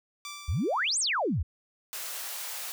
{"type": "tone with exponential decay", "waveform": "10% pulse", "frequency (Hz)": 1169, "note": "D6", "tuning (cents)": -8, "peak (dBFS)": -28, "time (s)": [0.25, 1.36], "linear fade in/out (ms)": 1, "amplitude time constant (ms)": 240}
{"type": "exponential two-way sweep", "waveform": "sine", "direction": "up then down", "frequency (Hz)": [61.74, 9260, 61.74], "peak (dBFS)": -25, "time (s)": [0.48, 1.43], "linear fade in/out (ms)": 10, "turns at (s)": 0.99}
{"type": "high-pass noise", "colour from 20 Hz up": "white", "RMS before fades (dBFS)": -37, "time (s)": [1.93, 2.72], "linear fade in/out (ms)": 0, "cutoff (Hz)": 530, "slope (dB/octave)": 24}
{"effects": []}